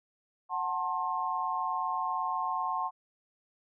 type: chord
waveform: sine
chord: F# diminished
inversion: none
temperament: just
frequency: 740 / 888 / 1065.6 Hz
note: F#5 / A5 / C6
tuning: 0 / +16 / +31 cents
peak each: -35 / -34 / -32 dBFS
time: 0.49-2.91 s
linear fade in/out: 50 ms
effects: none